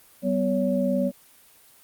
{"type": "tone cluster", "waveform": "sine", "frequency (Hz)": [191.9, 249.5, 563], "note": ["G3", "B3", "C#5"], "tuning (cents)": [-37, 18, 27], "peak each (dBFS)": -25, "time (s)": [0.22, 1.12], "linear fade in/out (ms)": 50, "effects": ["white hiss -54 dBFS RMS until 1.83 s", "Opus 32 kbps"]}